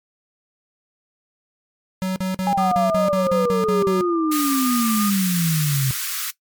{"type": "tone bursts", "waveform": "square", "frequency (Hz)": 187.2, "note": "F#3", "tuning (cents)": 20, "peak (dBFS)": -21, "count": 11, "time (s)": [2.02, 4.01], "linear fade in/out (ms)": 0, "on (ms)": 140, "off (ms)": 45}
{"type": "exponential sweep", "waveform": "sine", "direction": "down", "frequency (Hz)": [830.6, 129.6], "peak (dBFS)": -17, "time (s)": [2.47, 5.91], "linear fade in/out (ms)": 0}
{"type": "tone with vibrato", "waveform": "sine", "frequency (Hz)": 1207, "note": "D6", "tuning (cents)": 47, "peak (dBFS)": -25, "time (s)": [2.58, 5.1], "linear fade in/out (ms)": 5, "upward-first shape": "sine", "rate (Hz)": 2.9, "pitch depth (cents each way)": 32}
{"type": "high-pass noise", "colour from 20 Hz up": "white", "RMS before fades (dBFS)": -26, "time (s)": [4.31, 6.31], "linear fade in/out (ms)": 10, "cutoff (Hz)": 1100, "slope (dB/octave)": 96}
{"effects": ["noise-tail reverb RT60 0.1 s tail -17 dB re dry", "MP3 96 kbps"]}